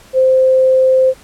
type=tone; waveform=sine; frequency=521 Hz; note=C5; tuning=7 cents flat; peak=-7 dBFS; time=0.13-1.14 s; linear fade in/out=50 ms; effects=pink hiss -43 dBFS RMS until 1.23 s + low-pass 12000 Hz 12 dB/octave